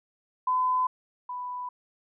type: tone pair in turn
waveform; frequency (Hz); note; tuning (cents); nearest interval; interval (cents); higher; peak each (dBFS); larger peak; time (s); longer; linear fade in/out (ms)
sine; 1013 / 991.6; B5 / B5; +44 / +7; unison; 37; first; -22 / -32; first; 0.47-0.87 / 1.29-1.69; neither; 5
effects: none